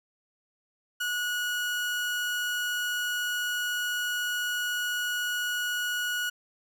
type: tone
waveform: 30% pulse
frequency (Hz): 1458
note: F#6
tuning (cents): -26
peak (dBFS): -25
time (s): 1-6.3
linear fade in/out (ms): 10
effects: none